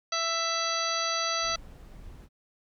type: harmonic tone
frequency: 663 Hz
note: E5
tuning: 10 cents sharp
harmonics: 1 / 2 / 3 / 4 / 5 / 6 / 7 / 9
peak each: -35 / -31 / -37 / -39 / -39 / -35 / -34 / -35 dBFS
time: 0.12-1.56 s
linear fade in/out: 5 ms
type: noise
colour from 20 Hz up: brown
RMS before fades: -46 dBFS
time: 1.41-2.29 s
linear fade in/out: 50 ms
effects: none